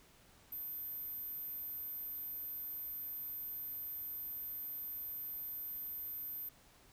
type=tone; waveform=sine; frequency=13650 Hz; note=G#9; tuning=46 cents sharp; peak=-39 dBFS; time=0.52-6.49 s; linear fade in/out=5 ms; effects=tanh soft clip ceiling -39 dBFS + pink hiss -64 dBFS RMS until 6.92 s